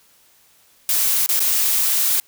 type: noise with dropouts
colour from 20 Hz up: blue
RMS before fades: -18 dBFS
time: 0.89-2.2 s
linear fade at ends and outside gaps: 1 ms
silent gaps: 1.262-1.29 / 1.394-1.403 s
effects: white hiss -55 dBFS RMS until 2.27 s